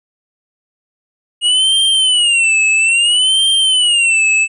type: tone with vibrato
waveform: square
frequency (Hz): 2868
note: F7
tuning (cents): +45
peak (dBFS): -10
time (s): 1.41-4.48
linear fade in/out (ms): 50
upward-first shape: sine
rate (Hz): 0.6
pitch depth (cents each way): 170
effects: resampled to 24000 Hz